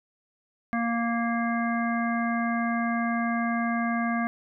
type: harmonic tone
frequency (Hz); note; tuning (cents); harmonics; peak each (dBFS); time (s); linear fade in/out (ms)
233.1; A#3; 0; 1 / 3 / 5 / 7 / 9; -26 / -31 / -33 / -34 / -36; 0.73-4.27; 0
effects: none